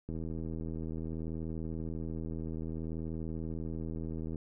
click train, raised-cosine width 3 ms, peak -27 dBFS, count 345, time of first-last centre 0.09-4.358 s, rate 80.6 Hz, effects none

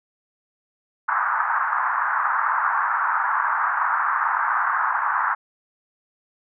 pink band-pass noise, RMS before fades -22 dBFS, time 1.08-5.35 s, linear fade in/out 10 ms, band 900 to 1600 Hz, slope 48 dB/octave, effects none

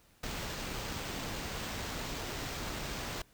pink noise with sample-and-hold, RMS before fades -39 dBFS, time 0.23-3.22 s, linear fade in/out 5 ms, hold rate 11025 Hz, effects pink hiss -65 dBFS RMS until 3.33 s

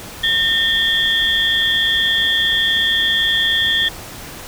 sine tone cluster, 1819 / 3237 / 3454 Hz, A#6 / G#7 / A7, -43 / -45 / -33 cents, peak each -18 dBFS, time 0.23-3.89 s, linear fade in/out 10 ms, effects pink hiss -33 dBFS RMS until 4.47 s

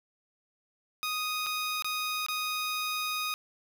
15% pulse tone with dropouts, 1244.5 Hz, D#6, in tune, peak -24 dBFS, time 1.03-3.34 s, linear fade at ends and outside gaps 0 ms, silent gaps 1.463-1.467 / 1.823-1.845 / 2.264-2.285 s, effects none

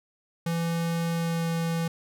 square tone with pitch glide, 167.5 to 166.15 Hz, E3 to E3, +28 to +14 cents, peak -26 dBFS, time 0.46-1.88 s, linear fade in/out 5 ms, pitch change -14 cents, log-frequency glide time 1.12-1.49 s, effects none

